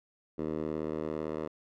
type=tone with band-pass filter sweep; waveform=10% pulse; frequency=77.78 Hz; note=D#2; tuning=in tune; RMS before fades=-35 dBFS; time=0.38-1.48 s; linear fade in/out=10 ms; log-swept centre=360 to 560 Hz; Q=1.2; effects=none